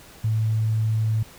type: tone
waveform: sine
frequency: 110 Hz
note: A2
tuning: in tune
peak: -19 dBFS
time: 0.24-1.23 s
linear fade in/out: 5 ms
effects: pink hiss -47 dBFS RMS until 1.38 s